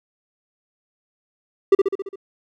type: tone with echo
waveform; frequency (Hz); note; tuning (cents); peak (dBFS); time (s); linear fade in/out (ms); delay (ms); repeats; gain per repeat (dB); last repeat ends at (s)
triangle; 392; G4; 0; -6; 1.72-1.75; 5; 68; 6; -4; 2.158
effects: none